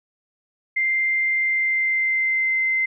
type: tone with pitch glide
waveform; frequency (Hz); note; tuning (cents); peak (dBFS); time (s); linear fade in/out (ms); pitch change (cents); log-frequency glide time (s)
sine; 2093 to 2073; C7 to C7; 0 to -17; -18; 0.76-2.86; 10; -17; 1.36-2.59
effects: none